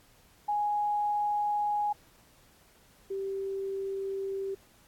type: tone pair in turn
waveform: sine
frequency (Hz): 830.6 / 389.7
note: G#5 / G4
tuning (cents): 0 / -10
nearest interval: octave + minor second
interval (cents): 1310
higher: first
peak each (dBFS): -26 / -31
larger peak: first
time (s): 0.48-1.93 / 3.1-4.55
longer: neither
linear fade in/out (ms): 10
effects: pink hiss -61 dBFS RMS until 4.87 s + AAC 64 kbps